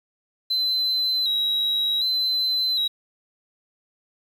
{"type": "tone with vibrato", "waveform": "sine", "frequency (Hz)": 3951, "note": "B7", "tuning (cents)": 0, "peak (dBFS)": -18, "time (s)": [0.5, 2.88], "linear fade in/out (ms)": 10, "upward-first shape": "square", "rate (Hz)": 0.66, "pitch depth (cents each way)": 44, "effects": ["tanh soft clip ceiling -18 dBFS", "8-bit"]}